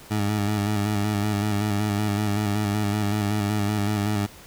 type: tone with vibrato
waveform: 20% pulse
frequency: 103.83 Hz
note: G#2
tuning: in tune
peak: -17 dBFS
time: 0.1-4.27 s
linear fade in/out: 20 ms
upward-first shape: square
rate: 5.3 Hz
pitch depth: 37 cents each way
effects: pink hiss -46 dBFS RMS until 4.46 s